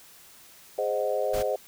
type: chord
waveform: sine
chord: Ab dominant seventh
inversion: none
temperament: equal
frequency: 415.3 / 523.3 / 622.3 / 740 Hz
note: Ab4 / C5 / Eb5 / Gb5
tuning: 0 / 0 / 0 / 0 cents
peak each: -31 / -28 / -29 / -34 dBFS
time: 0.78-1.56 s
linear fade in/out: 5 ms
type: noise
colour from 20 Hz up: pink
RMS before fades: -35 dBFS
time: 1.33-1.43 s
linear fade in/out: 10 ms
effects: white hiss -52 dBFS RMS until 1.67 s